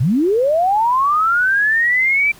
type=linear sweep; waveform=sine; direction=up; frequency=103.83 to 2349 Hz; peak=-12 dBFS; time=0-2.32 s; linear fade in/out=10 ms; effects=pink hiss -44 dBFS RMS until 2.39 s